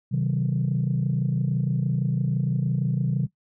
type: chord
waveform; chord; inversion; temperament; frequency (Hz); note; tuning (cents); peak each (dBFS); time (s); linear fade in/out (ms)
sine; C diminished; none; just; 130.81 / 156.98 / 188.37; C3 / Eb3 / Gb3; 0 / +16 / +31; -23 / -25 / -27; 0.11-3.27; 20
effects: noise-tail reverb RT60 0.1 s tail -18 dB re dry + tanh soft clip ceiling -15 dBFS